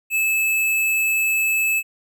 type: tone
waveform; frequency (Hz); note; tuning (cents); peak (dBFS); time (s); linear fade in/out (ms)
square; 2609; E7; -18; -18; 0.1-1.83; 50
effects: none